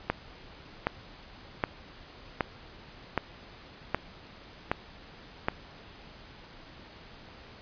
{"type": "click train", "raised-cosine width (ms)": 0.5, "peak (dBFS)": -10, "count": 8, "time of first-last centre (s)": [0.1, 5.485], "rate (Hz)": 1.3, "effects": ["pink hiss -50 dBFS RMS until 7.61 s", "resampled to 11025 Hz"]}